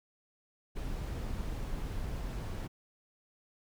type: noise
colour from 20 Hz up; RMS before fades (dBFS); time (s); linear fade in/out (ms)
brown; -37; 0.75-2.68; 20
effects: none